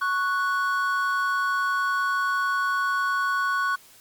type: tone pair together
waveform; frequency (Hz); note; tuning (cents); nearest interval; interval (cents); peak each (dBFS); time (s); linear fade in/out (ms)
triangle; 1108.7 / 1477.9; C#6 / F#6; 0 / -2; perfect fourth; 498; -23; 0.01-3.76; 10
effects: white hiss -52 dBFS RMS until 4 s + Opus 48 kbps